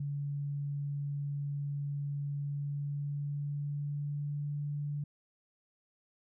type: tone with pitch glide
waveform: sine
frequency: 142.9 to 145.65 Hz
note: D3 to D3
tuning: -47 to -14 cents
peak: -33 dBFS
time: 0-5.04 s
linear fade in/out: 5 ms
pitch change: +33 cents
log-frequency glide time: 2.36-4.53 s
effects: none